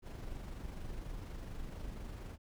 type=noise with amplitude modulation; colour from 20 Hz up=brown; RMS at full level=-42 dBFS; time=0.02-2.38 s; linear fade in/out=50 ms; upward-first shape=sine; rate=24.2 Hz; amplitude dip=40%; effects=none